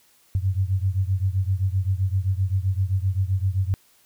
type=beating tone pair; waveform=sine; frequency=92.5 / 100.2 Hz; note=F#2 / G2; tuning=0 / +38 cents; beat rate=7.7 Hz; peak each=-22 / -24 dBFS; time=0.35-3.74 s; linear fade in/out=0 ms; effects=white hiss -59 dBFS RMS until 4.05 s

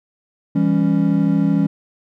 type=chord; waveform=triangle; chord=C# diminished; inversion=first; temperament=just; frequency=166.31 / 199.57 / 277.2 Hz; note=E3 / G3 / C#4; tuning=+16 / +31 / 0 cents; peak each=-16 dBFS; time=0.55-1.67 s; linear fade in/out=10 ms; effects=none

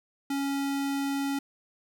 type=tone; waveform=square; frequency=277.8 Hz; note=C#4; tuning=4 cents sharp; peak=-28 dBFS; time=0.3-1.39 s; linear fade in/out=5 ms; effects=none

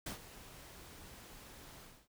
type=noise with ADSR envelope; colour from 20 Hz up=pink; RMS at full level=-40 dBFS; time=0.06-2.08 s; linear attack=6 ms; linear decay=110 ms; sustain=-14 dB; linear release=270 ms; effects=none

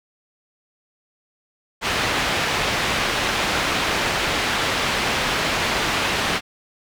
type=low-pass noise; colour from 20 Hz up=white; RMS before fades=-22 dBFS; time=1.81-6.41 s; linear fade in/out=50 ms; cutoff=2900 Hz; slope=12 dB/octave; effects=none

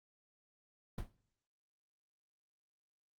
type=noise with exponential decay; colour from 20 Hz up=brown; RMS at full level=-33 dBFS; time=0.98-1.12 s; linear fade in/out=5 ms; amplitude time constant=29 ms; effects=noise-tail reverb RT60 0.7 s tail -22 dB re dry + Opus 32 kbps

